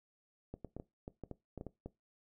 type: clicks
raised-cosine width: 2 ms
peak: -30 dBFS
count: 11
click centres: 0.54 / 0.647 / 0.766 / 0.799 / 1.079 / 1.237 / 1.313 / 1.577 / 1.611 / 1.667 / 1.86 s
effects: noise-tail reverb RT60 0.2 s tail -19 dB re dry